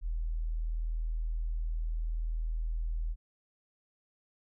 sine tone, 40.36 Hz, E1, 36 cents flat, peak -30 dBFS, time 0.01-3.16 s, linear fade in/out 50 ms, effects none

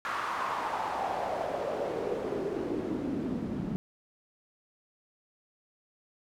pink noise with band-pass filter sweep, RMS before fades -33 dBFS, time 0.05-3.76 s, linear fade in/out 0 ms, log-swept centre 1300 to 200 Hz, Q 3.1, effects none

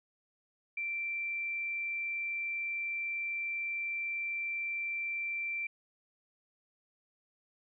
sine tone, 2349 Hz, D7, in tune, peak -33 dBFS, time 0.77-5.67 s, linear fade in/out 5 ms, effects none

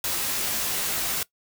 white noise with comb filter, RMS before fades -27 dBFS, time 0.04-1.23 s, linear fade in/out 2 ms, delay 16 ms, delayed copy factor -0.65, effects noise-tail reverb RT60 0.1 s tail -20 dB re dry

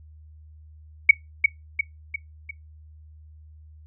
sine tone with echo, 2241 Hz, C#7, 18 cents sharp, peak -6 dBFS, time 1.09-1.11 s, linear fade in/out 5 ms, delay 350 ms, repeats 4, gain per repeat -6 dB, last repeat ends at 2.51 s, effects noise-tail reverb RT60 0.2 s tail -22 dB re dry + added 77 Hz sine -45 dBFS peak until 3.86 s

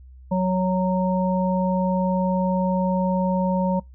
harmonic tone, 185 Hz, F#3, in tune, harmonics 1 / 3 / 5, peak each -20 / -25 / -27 dBFS, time 0.31-3.8 s, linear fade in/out 10 ms, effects noise-tail reverb RT60 0.2 s tail -26 dB re dry + added 64 Hz sine -42 dBFS peak until 3.94 s

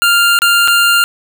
25% pulse tone with dropouts, 1396.9 Hz, F6, in tune, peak -4 dBFS, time 0.02-1.04 s, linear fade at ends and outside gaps 0 ms, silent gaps 0.389-0.419 / 0.676-0.681 s, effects none

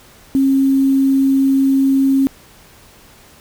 sine tone with quantisation, 270.5 Hz, C#4, 42 cents flat, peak -10 dBFS, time 0.35-2.27 s, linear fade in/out 0 ms, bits 6, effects pink hiss -45 dBFS RMS until 3.4 s

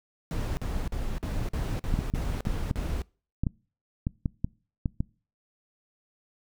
brown noise bursts, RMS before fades -30 dBFS, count 9, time 0.31-3.018 s, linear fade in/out 0 ms, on 260 ms, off 46 ms
clicks, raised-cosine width 5 ms, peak -14 dBFS, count 12, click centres 1.94 / 1.99 / 2.139 / 2.471 / 2.711 / 3.436 / 3.468 / 4.069 / 4.258 / 4.445 / 4.858 / 5.005 s
effects noise-tail reverb RT60 0.4 s tail -25 dB re dry

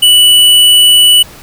square tone, 2960 Hz, F#7, in tune, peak -3 dBFS, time 0.02-1.23 s, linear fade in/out 10 ms, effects pink hiss -34 dBFS RMS until 1.42 s

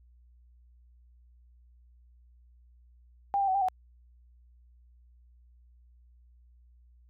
sine tone with pitch steps, 799 / 789 / 754 / 794 / 744 Hz, G5 / G5 / F#5 / G5 / F#5, +33 / +11 / +32 / +22 / +9 cents, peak -24 dBFS, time 3.34-3.685 s, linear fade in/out 0 ms, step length 69 ms, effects added 60 Hz sine -56 dBFS peak until 7.09 s

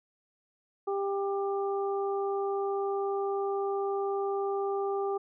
harmonic tone, 396.2 Hz, G4, 18 cents sharp, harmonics 1 / 2 / 3, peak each -29 / -35 / -39 dBFS, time 0.87-5.18 s, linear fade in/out 10 ms, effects none

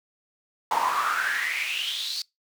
brown noise with high-pass filter sweep, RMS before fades -27 dBFS, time 0.71-2.22 s, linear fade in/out 2 ms, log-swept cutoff 840 to 4600 Hz, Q 7.5, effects noise-tail reverb RT60 0.2 s tail -25 dB re dry

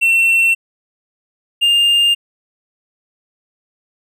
triangle tone pair in turn, 2705 / 2808 Hz, E7 / F7, +44 / +9 cents, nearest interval minor second, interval 65 cents, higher second, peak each -8 dBFS, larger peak neither, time 0.01-0.55 / 1.61-2.15 s, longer neither, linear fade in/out 20 ms, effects none

